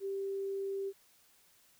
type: tone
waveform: sine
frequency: 392 Hz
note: G4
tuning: in tune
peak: -34 dBFS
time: 0-0.93 s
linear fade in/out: 50 ms
effects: white hiss -66 dBFS RMS until 1.79 s